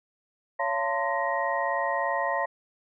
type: tone cluster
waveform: sine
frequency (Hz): 560 / 683 / 899 / 1037 / 1881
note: C#5 / F5 / A5 / C6 / A#6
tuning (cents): +18 / -39 / +37 / -16 / +15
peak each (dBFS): -31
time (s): 0.59-2.46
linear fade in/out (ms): 10
effects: none